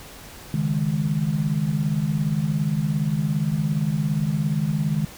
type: chord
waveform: sine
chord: C# suspended second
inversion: none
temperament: just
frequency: 138.59 / 155.92 / 207.9 Hz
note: C#3 / D#3 / G#3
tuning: 0 / +4 / +2 cents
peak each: -27 / -22 / -26 dBFS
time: 0.54-5.05 s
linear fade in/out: 2 ms
effects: pink hiss -42 dBFS RMS until 5.17 s